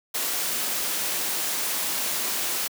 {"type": "noise", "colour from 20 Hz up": "white", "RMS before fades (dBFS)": -27, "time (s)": [0.14, 2.68], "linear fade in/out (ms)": 10, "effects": ["high-pass 200 Hz 12 dB/octave"]}